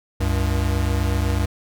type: tone pair together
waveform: square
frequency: 67.6 / 95.73 Hz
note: C#2 / G2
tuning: -43 / -41 cents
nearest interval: tritone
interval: 602 cents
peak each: -22 dBFS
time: 0.2-1.46 s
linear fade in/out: 10 ms
effects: none